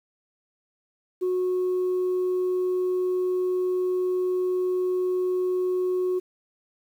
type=tone; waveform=sine; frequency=366 Hz; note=F#4; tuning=19 cents flat; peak=-20 dBFS; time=1.21-6.2 s; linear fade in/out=20 ms; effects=tanh soft clip ceiling -20 dBFS + 9-bit